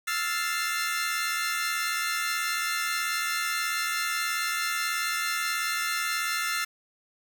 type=chord; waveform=sawtooth; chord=F major seventh; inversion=third; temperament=equal; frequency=1318.5 / 1396.9 / 1760 / 2093 Hz; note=E6 / F6 / A6 / C7; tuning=0 / 0 / 0 / 0 cents; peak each=-29 dBFS; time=0.07-6.65 s; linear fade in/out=10 ms; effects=8-bit